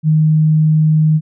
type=tone; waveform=sine; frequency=155.56 Hz; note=D#3; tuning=in tune; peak=-8 dBFS; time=0.03-1.21 s; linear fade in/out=50 ms; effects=none